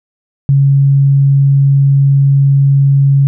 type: tone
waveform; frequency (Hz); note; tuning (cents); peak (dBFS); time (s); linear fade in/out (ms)
sine; 138.59; C#3; 0; -5; 0.49-3.27; 0
effects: none